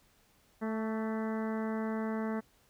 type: harmonic tone with a mistuned harmonic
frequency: 220 Hz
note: A3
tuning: in tune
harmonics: 1 / 2 / 3 / 4 / 5 / 6 / 7 / 8 / 9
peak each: -33 / -39 / -43 / -45 / -47 / -49 / -50 / -51 / -52 dBFS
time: 0.61-2.41 s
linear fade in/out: 20 ms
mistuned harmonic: 5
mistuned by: +29 cents
effects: pink hiss -67 dBFS RMS until 2.69 s